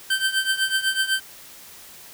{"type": "tone with tremolo", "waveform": "25% pulse", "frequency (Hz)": 1553, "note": "G6", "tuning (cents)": -17, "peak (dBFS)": -13, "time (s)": [0.1, 1.2], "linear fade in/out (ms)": 5, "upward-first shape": "triangle", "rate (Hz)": 8, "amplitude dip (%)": 85, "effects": ["white hiss -44 dBFS RMS until 2.13 s"]}